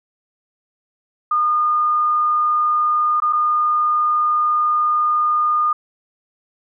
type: tone with dropouts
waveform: sine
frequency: 1219 Hz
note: D#6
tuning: 36 cents flat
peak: -14 dBFS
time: 1.31-5.73 s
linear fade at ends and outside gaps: 5 ms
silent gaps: 3.202-3.22 / 3.327-3.331 s
effects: none